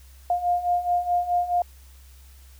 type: beating tone pair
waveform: sine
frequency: 704 / 708.7 Hz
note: F5 / F5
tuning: +14 / +25 cents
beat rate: 4.7 Hz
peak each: -26 / -22 dBFS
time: 0.3-1.62 s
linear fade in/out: 2 ms
effects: added 66 Hz sine -46 dBFS peak until 2.59 s + white hiss -56 dBFS RMS until 2.59 s